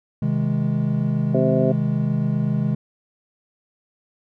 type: chord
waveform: triangle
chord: Ab major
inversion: first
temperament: equal with one note detuned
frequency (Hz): 130.81 / 158.28 / 207.7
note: C3 / Eb3 / Ab3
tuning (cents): 0 / +30 / 0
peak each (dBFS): -21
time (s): 0.22-2.75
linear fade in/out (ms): 5
type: harmonic tone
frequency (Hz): 130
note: C3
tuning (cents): -11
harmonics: 2 / 3 / 4 / 5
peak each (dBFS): -23 / -23 / -23 / -23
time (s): 1.34-1.72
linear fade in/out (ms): 5
effects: none